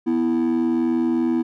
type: tone pair together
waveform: triangle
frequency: 246.9 / 329.6 Hz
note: B3 / E4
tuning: 0 / 0 cents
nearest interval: perfect fourth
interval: 500 cents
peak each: -17 dBFS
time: 0.06-1.43 s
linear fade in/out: 20 ms
effects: tanh soft clip ceiling -13 dBFS